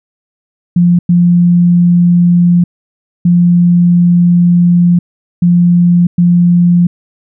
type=tone bursts at uneven times; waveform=sine; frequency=174.61 Hz; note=F3; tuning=in tune; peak=-4 dBFS; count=5; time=0.76-0.99 / 1.09-2.64 / 3.25-4.99 / 5.42-6.07 / 6.18-6.87 s; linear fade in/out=5 ms; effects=none